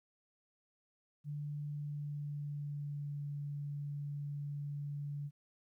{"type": "tone with pitch glide", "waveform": "sine", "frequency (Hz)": [146.83, 144.31], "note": ["D3", "D3"], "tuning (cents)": [0, -30], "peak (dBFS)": -38, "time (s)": [1.24, 5.31], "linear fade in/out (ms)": 50, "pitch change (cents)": -30, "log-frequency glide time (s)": [1.68, 3.22], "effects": ["13-bit"]}